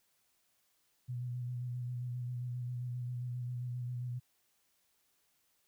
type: tone with vibrato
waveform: sine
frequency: 123.2 Hz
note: B2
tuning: 4 cents flat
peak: -36 dBFS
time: 1.08-4.2 s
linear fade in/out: 20 ms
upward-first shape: square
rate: 7.5 Hz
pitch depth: 21 cents each way
effects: white hiss -75 dBFS RMS until 5.67 s